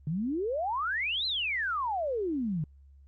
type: exponential two-way sweep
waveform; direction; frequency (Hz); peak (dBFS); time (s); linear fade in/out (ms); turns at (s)
sine; up then down; 144.8 to 4186 to 144.8; -28; 0.07-2.64; 2; 1.26
effects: added 69 Hz sine -52 dBFS peak until 3.07 s + Opus 32 kbps